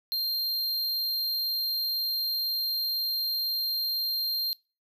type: tone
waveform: square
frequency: 4186 Hz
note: C8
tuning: in tune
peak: -27 dBFS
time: 0.12-4.53 s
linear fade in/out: 0 ms
effects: noise-tail reverb RT60 0.3 s tail -24 dB re dry